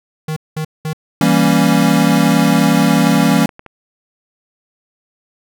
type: tone bursts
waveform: square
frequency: 156.2 Hz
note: D#3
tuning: 7 cents sharp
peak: -19 dBFS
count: 3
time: 0.28-0.932 s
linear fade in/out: 5 ms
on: 84 ms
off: 200 ms
type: chord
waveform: square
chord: E diminished seventh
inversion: none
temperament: equal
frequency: 164.81 / 196 / 233.1 / 277.2 Hz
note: E3 / G3 / Bb3 / Db4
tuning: 0 / 0 / 0 / 0 cents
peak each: -16 dBFS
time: 1.21-3.46 s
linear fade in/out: 2 ms
type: clicks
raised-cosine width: 0.5 ms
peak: -19 dBFS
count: 6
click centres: 1.822 / 2.261 / 3.439 / 3.492 / 3.594 / 3.663 s
effects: none